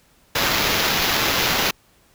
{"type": "noise with sample-and-hold", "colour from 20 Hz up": "white", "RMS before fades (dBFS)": -20, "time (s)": [0.35, 1.71], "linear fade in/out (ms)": 5, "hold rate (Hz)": 8820, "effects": ["pink hiss -57 dBFS RMS until 2.14 s"]}